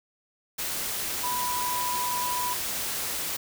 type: tone in noise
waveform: sine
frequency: 986 Hz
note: B5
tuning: 3 cents flat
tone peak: -28 dBFS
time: 1.23-2.54 s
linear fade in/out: 10 ms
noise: white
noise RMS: -31 dBFS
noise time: 0.58-3.37 s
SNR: 0 dB
effects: none